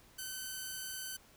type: tone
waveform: 5% pulse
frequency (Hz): 1525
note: G6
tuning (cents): -48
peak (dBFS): -29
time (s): 0.18-1.17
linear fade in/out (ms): 10
effects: pink hiss -62 dBFS RMS until 1.36 s